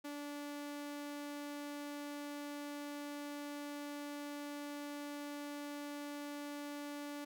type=tone; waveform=sawtooth; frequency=290.1 Hz; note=D4; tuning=21 cents flat; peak=-39 dBFS; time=0.04-7.25 s; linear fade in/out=10 ms; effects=none